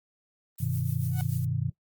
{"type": "noise with tremolo", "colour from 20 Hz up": "violet", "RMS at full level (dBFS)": -41, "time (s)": [0.58, 1.45], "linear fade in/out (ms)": 5, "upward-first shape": "sine", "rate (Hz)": 6.9, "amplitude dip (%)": 55}
{"type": "chord", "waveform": "sine", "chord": "G augmented", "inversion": "none", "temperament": "equal with one note detuned", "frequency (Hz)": [98, 125.34, 155.56], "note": ["G2", "B2", "D#3"], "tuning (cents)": [0, 26, 0], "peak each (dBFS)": [-32, -29, -31], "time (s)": [0.6, 1.7], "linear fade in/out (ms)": 10}
{"type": "tone with exponential growth", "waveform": "sawtooth", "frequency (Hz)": 740, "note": "F#5", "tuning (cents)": 0, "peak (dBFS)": -31, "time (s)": [1.08, 1.21], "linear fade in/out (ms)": 1, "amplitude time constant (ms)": 28}
{"effects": ["noise-tail reverb RT60 0.1 s tail -20 dB re dry", "Opus 24 kbps"]}